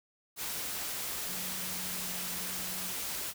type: tone in noise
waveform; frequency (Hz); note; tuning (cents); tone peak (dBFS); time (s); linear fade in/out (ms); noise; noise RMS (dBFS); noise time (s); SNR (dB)
sine; 183.1; F#3; -18; -47; 1.25-2.95; 50; white; -37; 0.36-3.34; -13
effects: none